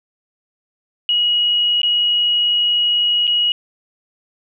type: tone with dropouts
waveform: sine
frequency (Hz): 2902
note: F#7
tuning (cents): -34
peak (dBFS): -13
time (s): 1.09-3.52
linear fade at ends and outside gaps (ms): 1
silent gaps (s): 1.817-1.832 / 3.27-3.276
effects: none

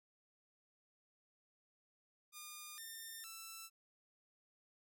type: tone with pitch steps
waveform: 5% pulse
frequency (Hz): 1212 / 1808 / 1330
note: D#6 / A6 / E6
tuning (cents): -46 / +47 / +15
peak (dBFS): -38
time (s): 2.32-3.7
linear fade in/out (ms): 50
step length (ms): 460
effects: none

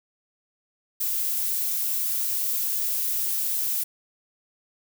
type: noise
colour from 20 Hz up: violet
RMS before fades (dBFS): -26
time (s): 1-3.84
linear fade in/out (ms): 10
effects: none

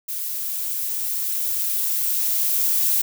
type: noise with level ramp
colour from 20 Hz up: violet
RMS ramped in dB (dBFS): -28 to -19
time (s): 0.08-3.02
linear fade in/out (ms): 10
effects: none

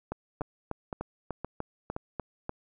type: two click trains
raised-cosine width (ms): 1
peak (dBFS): -19 / -20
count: 9 / 4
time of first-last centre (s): 0.12-2.494 / 0.41-1.964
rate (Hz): 3.37 / 1.93
effects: none

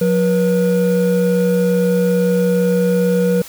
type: tone pair together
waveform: triangle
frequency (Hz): 180 / 482.3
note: F#3 / B4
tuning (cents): -47 / -41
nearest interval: octave + perfect fourth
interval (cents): 1706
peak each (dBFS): -13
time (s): 0.01-3.42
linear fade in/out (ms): 5
effects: white hiss -36 dBFS RMS until 3.48 s

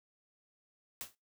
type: noise with exponential decay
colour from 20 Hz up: white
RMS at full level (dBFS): -38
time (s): 1.01-1.15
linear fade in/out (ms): 0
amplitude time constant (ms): 30
effects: noise-tail reverb RT60 0.2 s tail -19 dB re dry

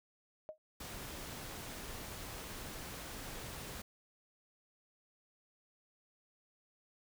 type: tone with exponential decay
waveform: sine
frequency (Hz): 622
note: D#5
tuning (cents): -1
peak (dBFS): -38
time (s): 0.49-0.58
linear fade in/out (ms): 0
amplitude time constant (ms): 19
type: noise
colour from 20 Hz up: pink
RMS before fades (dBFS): -46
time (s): 0.8-3.82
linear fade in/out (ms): 5
effects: none

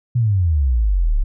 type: exponential sweep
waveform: sine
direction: down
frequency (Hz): 125.6 to 32.7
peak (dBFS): -13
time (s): 0.15-1.24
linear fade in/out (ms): 10
effects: none

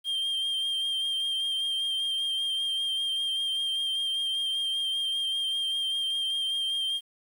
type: tone with vibrato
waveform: triangle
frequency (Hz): 3182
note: G7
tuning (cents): +25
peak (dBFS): -25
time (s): 0.04-7.01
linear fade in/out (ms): 50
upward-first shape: sine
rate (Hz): 5.1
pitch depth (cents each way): 22
effects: 9-bit

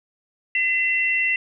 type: tone pair together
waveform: sine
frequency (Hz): 2030 / 2710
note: B6 / E7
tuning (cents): +47 / +47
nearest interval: perfect fourth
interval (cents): 500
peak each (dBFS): -21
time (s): 0.55-1.36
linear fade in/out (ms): 2
effects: none

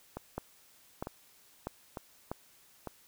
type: two click trains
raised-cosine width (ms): 1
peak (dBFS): -24 / -21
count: 4 / 4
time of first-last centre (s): 0.17-2.873 / 0.38-2.315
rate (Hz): 1.11 / 1.55
effects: white hiss -62 dBFS RMS until 3.07 s

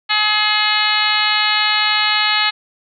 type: harmonic tone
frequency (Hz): 423.6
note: G#4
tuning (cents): +34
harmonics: 2 / 3 / 4 / 5 / 6 / 7 / 8 / 9 / 10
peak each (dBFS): -23 / -22 / -22 / -21 / -23 / -22 / -25 / -23 / -21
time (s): 0.09-2.51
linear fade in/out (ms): 20
effects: none

